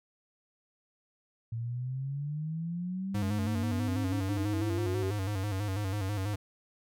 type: exponential sweep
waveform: sine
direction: up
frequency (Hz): 113 to 387.2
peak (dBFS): -32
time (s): 1.52-5.11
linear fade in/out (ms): 5
type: tone with vibrato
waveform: square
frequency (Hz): 99.6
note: G2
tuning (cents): +28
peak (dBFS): -31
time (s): 3.14-6.36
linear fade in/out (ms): 10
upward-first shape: square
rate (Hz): 6.1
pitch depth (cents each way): 79
effects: none